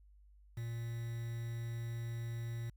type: tone with quantisation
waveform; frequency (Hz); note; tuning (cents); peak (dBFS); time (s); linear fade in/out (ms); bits
triangle; 116.54; A#2; 0; -36; 0.57-2.7; 5; 9
effects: added 50 Hz sine -59 dBFS peak until 2.76 s